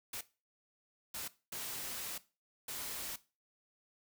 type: noise bursts at uneven times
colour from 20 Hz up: white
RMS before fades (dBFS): -42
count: 4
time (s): 0.13-0.21 / 1.14-1.28 / 1.52-2.18 / 2.68-3.16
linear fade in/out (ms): 5
effects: noise-tail reverb RT60 0.3 s tail -17 dB re dry